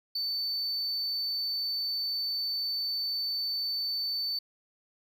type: tone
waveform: triangle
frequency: 4526 Hz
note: C#8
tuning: 35 cents sharp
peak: -28 dBFS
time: 0.15-4.39 s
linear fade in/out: 5 ms
effects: none